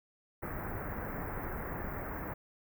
pink band-stop noise, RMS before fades -39 dBFS, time 0.42-2.34 s, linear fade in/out 10 ms, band 2000 to 15000 Hz, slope 48 dB/octave, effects none

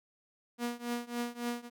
sawtooth tone with tremolo, 239.5 Hz, A#3, 47 cents sharp, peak -27 dBFS, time 0.58-1.7 s, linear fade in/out 50 ms, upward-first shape triangle, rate 3.6 Hz, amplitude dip 95%, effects none

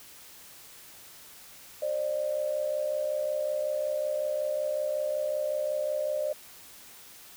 sine tone pair together, 537 / 602.4 Hz, C5 / D5, +45 / +44 cents, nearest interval major second, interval 199 cents, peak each -33 / -28 dBFS, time 1.82-6.33 s, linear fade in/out 5 ms, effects white hiss -50 dBFS RMS until 7.36 s

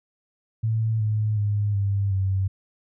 sine tone with pitch steps, 111.4 / 107.29 / 103.34 / 99.53 / 95.87 Hz, A2 / A2 / G#2 / G2 / G2, +22 / -43 / -8 / +27 / -38 cents, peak -20 dBFS, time 0.63-2.48 s, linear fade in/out 10 ms, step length 370 ms, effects none

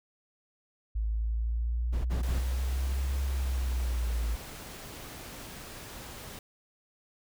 sine linear two-way sweep, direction up then down, 53.5 to 67.7 to 55.5 Hz, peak -27 dBFS, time 0.95-4.36 s, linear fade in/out 10 ms, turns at 3.22 s
brown noise bursts, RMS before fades -35 dBFS, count 3, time 1.92-2.4 s, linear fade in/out 20 ms, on 130 ms, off 45 ms
pink noise, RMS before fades -44 dBFS, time 2.23-6.39 s, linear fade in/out 2 ms
effects none

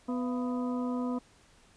harmonic tone with a mistuned harmonic, 248.9 Hz, B3, 14 cents sharp, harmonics 1 / 2 / 3 / 4 / 5, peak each -30 / -39 / -44 / -42 / -46 dBFS, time 0.08-1.19 s, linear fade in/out 10 ms, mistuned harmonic 3, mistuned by -140 cents, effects pink hiss -61 dBFS RMS until 1.76 s + resampled to 22050 Hz

